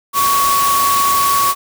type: tone in noise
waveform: sine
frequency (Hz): 1120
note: C#6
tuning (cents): +18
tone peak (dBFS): -12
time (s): 0.13-1.55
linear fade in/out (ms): 50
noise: white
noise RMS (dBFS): -19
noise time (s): 0.13-1.55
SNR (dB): +4
effects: none